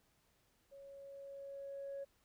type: tone with level ramp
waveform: sine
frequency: 554.4 Hz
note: C#5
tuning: in tune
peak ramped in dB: -53 to -40 dBFS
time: 0.71-2.05 s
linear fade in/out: 20 ms
effects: tanh soft clip ceiling -39 dBFS + pink hiss -75 dBFS RMS until 2.24 s